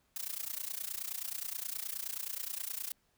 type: noise with amplitude modulation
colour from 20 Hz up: blue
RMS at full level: -36 dBFS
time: 0.16-2.92 s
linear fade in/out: 2 ms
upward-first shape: sine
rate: 29.5 Hz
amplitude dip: 90%
effects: pink hiss -74 dBFS RMS until 3.17 s